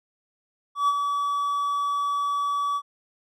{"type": "tone with ADSR envelope", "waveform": "triangle", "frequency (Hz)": 1144, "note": "D6", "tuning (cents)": -46, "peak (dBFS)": -15, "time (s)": [0.75, 2.82], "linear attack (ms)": 130, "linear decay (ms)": 41, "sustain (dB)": -6, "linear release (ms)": 58, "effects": []}